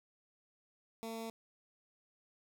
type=tone with notch filter; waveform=15% pulse; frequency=225.9 Hz; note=A3; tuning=46 cents sharp; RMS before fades=-43 dBFS; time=1.03-1.3 s; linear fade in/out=0 ms; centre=1700 Hz; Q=1.7; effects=none